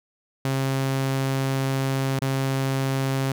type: tone with dropouts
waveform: sawtooth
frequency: 134.5 Hz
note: C3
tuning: 48 cents sharp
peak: -18 dBFS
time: 0.45-3.32 s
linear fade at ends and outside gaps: 2 ms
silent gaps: 2.192-2.218 s
effects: none